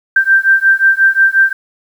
sine beating tone pair, 1568 / 1573.6 Hz, G6 / G6, 0 / +6 cents, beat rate 5.6 Hz, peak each -10 dBFS, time 0.16-1.53 s, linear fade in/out 5 ms, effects 7-bit

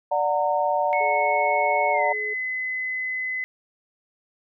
sine chord, D augmented, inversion none, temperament just, 587.3 / 734.2 / 917.7 Hz, D5 / F#5 / A#5, 0 / -14 / -27 cents, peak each -24 dBFS, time 0.11-2.13 s, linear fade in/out 10 ms
sine tone with pitch glide, 2196 to 2025 Hz, C#7 to B6, -17 to +43 cents, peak -25 dBFS, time 0.93-3.44 s, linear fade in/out 0 ms, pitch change -140 cents, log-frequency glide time 1.92-2.03 s
sine tone, 425.1 Hz, G#4, 40 cents sharp, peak -32 dBFS, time 1-2.34 s, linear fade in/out 10 ms
effects none

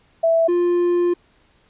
sine / triangle tone pair in turn, 659.3 / 350.6 Hz, E5 / F4, 0 / +7 cents, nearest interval major seventh, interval 1093 cents, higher first, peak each -13 dBFS, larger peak neither, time 0.23-0.48 / 0.48-1.14 s, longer second, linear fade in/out 10 ms, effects pink hiss -58 dBFS RMS until 1.69 s + resampled to 8000 Hz

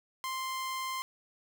sawtooth tone, 1047 Hz, C6, 1 cent sharp, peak -30 dBFS, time 0.24-1.02 s, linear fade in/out 0 ms, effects none

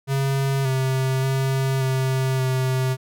square tone with pitch steps, 136.4 / 131.8 / 133.8 / 131.7 / 130.2 Hz, C#3 / C3 / C3 / C3 / C3, -28 / +13 / +39 / +12 / -8 cents, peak -20 dBFS, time 0.07-2.97 s, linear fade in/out 50 ms, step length 580 ms, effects none

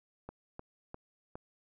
clicks, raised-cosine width 1 ms, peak -29 dBFS, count 4, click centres 0.29 / 0.594 / 0.944 / 1.355 s, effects none

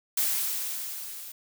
blue noise with level ramp, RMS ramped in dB -25 to -42 dBFS, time 0.17-1.32 s, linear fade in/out 5 ms, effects none

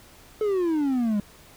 triangle exponential sweep, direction down, 437.8 to 200 Hz, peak -19 dBFS, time 0.41-1.2 s, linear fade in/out 2 ms, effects pink hiss -51 dBFS RMS until 1.56 s

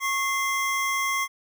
square tone pair together, 1095 / 2080 Hz, C#6 / C7, -22 / -11 cents, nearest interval major seventh, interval 1111 cents, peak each -27 dBFS, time 0-1.28 s, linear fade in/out 50 ms, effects none

